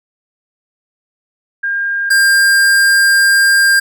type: tone pair in turn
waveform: sine / square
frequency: 1608 / 1600.4 Hz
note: G6 / G6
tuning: +44 / +35 cents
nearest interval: unison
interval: 9 cents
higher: first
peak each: -14 / -8 dBFS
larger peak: second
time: 1.63-2.1 / 2.1-3.8 s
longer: second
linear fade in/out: 10 ms
effects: none